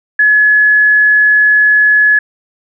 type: tone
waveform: sine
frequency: 1700 Hz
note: G#6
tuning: 40 cents sharp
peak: -5 dBFS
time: 0.19-2.19 s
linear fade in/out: 5 ms
effects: none